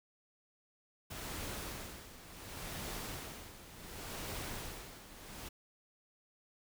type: noise with tremolo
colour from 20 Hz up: pink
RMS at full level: -42 dBFS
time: 1.1-5.49 s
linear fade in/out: 10 ms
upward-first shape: sine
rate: 0.69 Hz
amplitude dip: 75%
effects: none